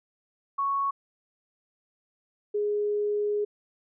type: tone pair in turn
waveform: sine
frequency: 1108.7 / 415.3 Hz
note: C#6 / G#4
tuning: 0 / 0 cents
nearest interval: octave + perfect fourth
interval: 1700 cents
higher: first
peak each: -24 dBFS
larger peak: neither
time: 0.58-0.91 / 2.54-3.45 s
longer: second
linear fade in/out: 10 ms
effects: none